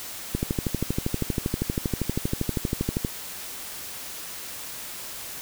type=click train; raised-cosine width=3 ms; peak=-11 dBFS; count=35; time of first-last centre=0.35-3.048 s; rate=12.6 Hz; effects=white hiss -37 dBFS RMS until 5.41 s